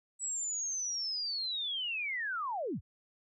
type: linear sweep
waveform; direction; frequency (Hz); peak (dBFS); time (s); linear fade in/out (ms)
sine; down; 7902 to 43.65; -33; 0.19-2.81; 50
effects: none